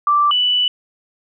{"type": "tone pair in turn", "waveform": "sine", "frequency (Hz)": [1172, 2970], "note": ["D6", "F#7"], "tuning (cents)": [-4, 6], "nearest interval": "octave + major third", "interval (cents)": 1610, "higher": "second", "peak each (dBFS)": [-11, -13], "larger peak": "first", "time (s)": [[0.07, 0.31], [0.31, 0.68]], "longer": "second", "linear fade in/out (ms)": 2, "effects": []}